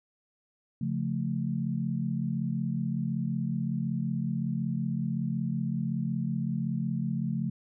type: chord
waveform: sine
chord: Db augmented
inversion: none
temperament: equal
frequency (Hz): 138.59 / 174.61 / 220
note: Db3 / F3 / A3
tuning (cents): 0 / 0 / 0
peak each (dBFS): -32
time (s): 0.81-7.5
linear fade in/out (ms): 5
effects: none